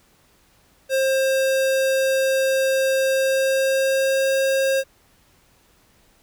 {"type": "tone with pitch glide", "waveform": "square", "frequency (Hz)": [532, 537.2], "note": ["C5", "C5"], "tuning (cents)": [29, 46], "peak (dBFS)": -18, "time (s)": [0.89, 4.84], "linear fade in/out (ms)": 50, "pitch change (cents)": 17, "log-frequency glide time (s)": [3.08, 4.33], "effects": ["pink hiss -58 dBFS RMS until 6.22 s"]}